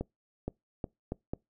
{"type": "accelerating click train", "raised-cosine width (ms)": 2, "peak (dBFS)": -20, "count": 5, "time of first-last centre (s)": [0.01, 1.335], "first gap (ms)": 470, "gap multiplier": 0.77, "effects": ["noise-tail reverb RT60 0.2 s tail -25 dB re dry"]}